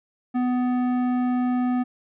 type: tone with tanh clipping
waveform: sine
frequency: 249.1 Hz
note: B3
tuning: 15 cents sharp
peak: -22 dBFS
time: 0.34-1.84 s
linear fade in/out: 20 ms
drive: 13 dB
effects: none